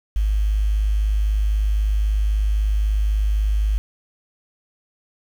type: tone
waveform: sine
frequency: 51.91 Hz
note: G#1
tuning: in tune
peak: -16 dBFS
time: 0.16-3.78 s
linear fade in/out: 0 ms
effects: 7-bit